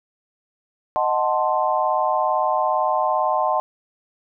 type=chord; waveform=sine; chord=D# diminished seventh; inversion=none; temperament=equal; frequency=622.3 / 740 / 880 / 1046.5 Hz; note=D#5 / F#5 / A5 / C6; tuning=0 / 0 / 0 / 0 cents; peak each=-23 dBFS; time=0.96-3.6 s; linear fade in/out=0 ms; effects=none